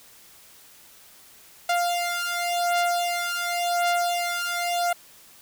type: beating tone pair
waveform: sawtooth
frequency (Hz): 698.5 / 699.41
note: F5 / F5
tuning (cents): 0 / +2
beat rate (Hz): 0.91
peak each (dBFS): -22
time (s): 1.69-4.93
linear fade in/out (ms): 5
effects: white hiss -51 dBFS RMS until 5.41 s